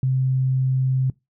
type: tone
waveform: sine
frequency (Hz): 130.81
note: C3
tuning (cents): 0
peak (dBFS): -17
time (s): 0.03-1.1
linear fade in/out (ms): 2
effects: noise-tail reverb RT60 0.2 s tail -22 dB re dry